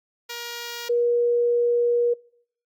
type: tone pair in turn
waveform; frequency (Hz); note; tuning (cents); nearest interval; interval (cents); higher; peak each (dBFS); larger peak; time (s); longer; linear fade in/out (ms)
5% pulse / sine; 474 / 478.1; A#4 / A#4; +29 / +44; unison; 15; second; -20 / -18; second; 0.29-0.89 / 0.89-2.14; second; 10
effects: noise-tail reverb RT60 0.6 s tail -24 dB re dry + Opus 48 kbps